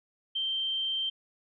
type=tone; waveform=sine; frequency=3136 Hz; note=G7; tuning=in tune; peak=-28 dBFS; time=0.35-1.1 s; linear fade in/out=10 ms; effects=none